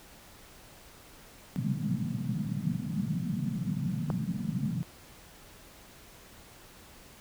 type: band-pass noise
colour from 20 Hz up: white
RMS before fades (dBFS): -32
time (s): 1.56-4.83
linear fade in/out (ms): 0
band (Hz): 120 to 220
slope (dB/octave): 48
type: click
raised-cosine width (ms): 1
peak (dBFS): -19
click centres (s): 4.102
effects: pink hiss -53 dBFS RMS until 7.2 s